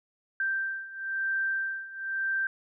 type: beating tone pair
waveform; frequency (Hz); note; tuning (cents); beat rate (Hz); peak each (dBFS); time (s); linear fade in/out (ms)
sine; 1568 / 1569; G6 / G6; 0 / +1; 1; -33 / -30; 0.4-2.47; 2
effects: none